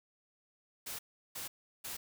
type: noise bursts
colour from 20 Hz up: white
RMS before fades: -42 dBFS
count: 3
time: 0.86-1.97 s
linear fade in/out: 10 ms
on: 130 ms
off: 360 ms
effects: none